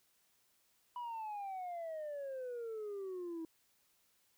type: exponential sweep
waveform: sine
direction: down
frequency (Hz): 987.8 to 321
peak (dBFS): -38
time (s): 0.96-3.45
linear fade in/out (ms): 2
effects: tanh soft clip ceiling -39 dBFS + white hiss -74 dBFS RMS until 4.37 s